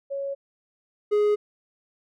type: tone pair in turn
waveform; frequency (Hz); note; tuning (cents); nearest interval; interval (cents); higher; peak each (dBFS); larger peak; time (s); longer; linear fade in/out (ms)
sine / triangle; 554.4 / 417.1; C#5 / G#4; 0 / +7; perfect fourth; 493; first; -27 / -16; second; 0.1-0.35 / 1.11-1.36; neither; 20
effects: none